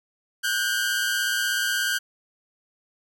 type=tone pair together; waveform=sawtooth; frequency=1464.4 / 1581 Hz; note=F#6 / G6; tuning=-18 / +14 cents; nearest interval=minor second; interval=132 cents; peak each=-23 / -21 dBFS; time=0.43-1.99 s; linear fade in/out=20 ms; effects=none